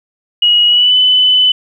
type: tone with pitch glide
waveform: sine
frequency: 2900 to 3009 Hz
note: F#7 to F#7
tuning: -35 to +28 cents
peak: -6 dBFS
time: 0.42-1.52 s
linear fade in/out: 5 ms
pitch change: +63 cents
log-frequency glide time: 0.67-0.96 s
effects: 8-bit